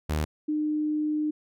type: tone pair in turn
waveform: sawtooth / sine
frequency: 76.8 / 303.5 Hz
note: D#2 / D#4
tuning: -22 / -43 cents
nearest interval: 2 octaves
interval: 2379 cents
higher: second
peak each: -21 / -24 dBFS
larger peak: first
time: 0.09-0.25 / 0.48-1.31 s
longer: second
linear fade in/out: 10 ms
effects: none